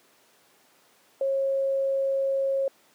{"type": "tone", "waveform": "sine", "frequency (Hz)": 543, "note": "C#5", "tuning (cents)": -36, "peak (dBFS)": -22, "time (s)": [1.21, 2.68], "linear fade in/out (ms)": 2, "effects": ["pink hiss -60 dBFS RMS until 2.94 s", "high-pass 300 Hz 12 dB/octave"]}